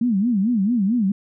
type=tone with vibrato; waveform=sine; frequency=216.9 Hz; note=A3; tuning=25 cents flat; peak=-16 dBFS; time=0.01-1.12 s; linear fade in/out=5 ms; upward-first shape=sine; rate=4.5 Hz; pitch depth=240 cents each way; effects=none

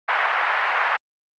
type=band-pass noise; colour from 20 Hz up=white; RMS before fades=-20 dBFS; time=0.08-0.97 s; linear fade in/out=10 ms; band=720 to 2000 Hz; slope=24 dB/octave; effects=Opus 32 kbps

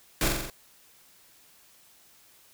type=noise with echo; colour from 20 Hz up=pink; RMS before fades=-25 dBFS; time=0.21-0.28 s; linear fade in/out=2 ms; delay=44 ms; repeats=5; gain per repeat=-3 dB; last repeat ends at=0.5 s; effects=white hiss -58 dBFS RMS until 2.53 s

